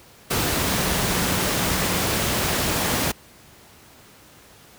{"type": "tone in noise", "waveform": "sine", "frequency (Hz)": 184.8, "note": "F#3", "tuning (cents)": -2, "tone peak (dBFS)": -30, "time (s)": [0.67, 2.01], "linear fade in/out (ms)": 10, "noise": "pink", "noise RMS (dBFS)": -22, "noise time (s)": [0.3, 3.12], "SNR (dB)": -11, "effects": ["pink hiss -49 dBFS RMS until 4.78 s", "high-pass 60 Hz 12 dB/octave"]}